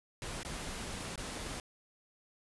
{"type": "noise with dropouts", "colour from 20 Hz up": "pink", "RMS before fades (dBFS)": -41, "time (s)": [0.22, 1.6], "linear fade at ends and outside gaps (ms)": 1, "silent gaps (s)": [[0.432, 0.449], [1.158, 1.177]], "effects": ["resampled to 24000 Hz"]}